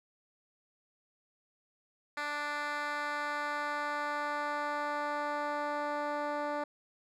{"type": "tone with band-pass filter sweep", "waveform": "10% pulse", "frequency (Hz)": 293.7, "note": "D4", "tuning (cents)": 0, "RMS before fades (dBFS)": -35, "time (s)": [2.17, 6.64], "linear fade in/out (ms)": 5, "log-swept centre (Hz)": [1900, 630], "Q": 0.92, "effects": []}